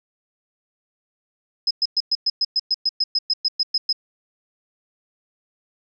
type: tone bursts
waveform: sine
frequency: 5090 Hz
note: D#8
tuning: 39 cents sharp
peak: -16 dBFS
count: 16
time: 1.67-3.928 s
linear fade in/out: 5 ms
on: 38 ms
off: 110 ms
effects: none